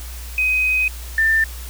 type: tone pair in turn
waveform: sine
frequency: 2514 / 1787.4 Hz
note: D#7 / A6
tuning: +17 / +27 cents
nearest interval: tritone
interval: 590 cents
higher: first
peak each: -15 / -13 dBFS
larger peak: second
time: 0.38-0.88 / 1.18-1.44 s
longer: first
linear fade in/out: 2 ms
effects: added 60 Hz sine -30 dBFS peak until 1.69 s + white hiss -38 dBFS RMS until 1.69 s